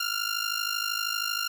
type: ring-modulated tone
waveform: 15% pulse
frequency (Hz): 1396.9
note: F6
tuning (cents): 0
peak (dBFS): -18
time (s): 0-1.48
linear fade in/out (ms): 2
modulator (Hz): 26.4
effects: none